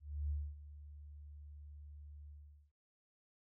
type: tone with ADSR envelope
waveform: sine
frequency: 73.42 Hz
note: D2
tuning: in tune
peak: -34 dBFS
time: 0-2.72 s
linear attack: 300 ms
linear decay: 250 ms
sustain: -16 dB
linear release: 430 ms
effects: none